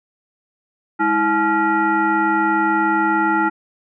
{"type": "tone with frequency modulation", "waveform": "sine", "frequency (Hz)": 855, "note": "A5", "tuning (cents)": -50, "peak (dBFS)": -14, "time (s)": [0.99, 3.5], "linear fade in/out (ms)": 20, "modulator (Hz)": 531, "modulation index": 1.4, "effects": []}